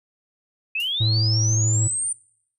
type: linear sweep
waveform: sine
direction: up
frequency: 2506 to 9150 Hz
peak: -22 dBFS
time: 0.75-2.13 s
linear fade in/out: 5 ms
type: noise with exponential decay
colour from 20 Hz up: violet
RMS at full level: -33 dBFS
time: 0.8-1.01 s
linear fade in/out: 1 ms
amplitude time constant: 44 ms
type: tone with vibrato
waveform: triangle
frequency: 110 Hz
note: A2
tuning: in tune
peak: -16 dBFS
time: 1-1.88 s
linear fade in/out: 10 ms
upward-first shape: square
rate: 14 Hz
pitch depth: 17 cents each way
effects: noise-tail reverb RT60 0.7 s tail -23 dB re dry + resampled to 32000 Hz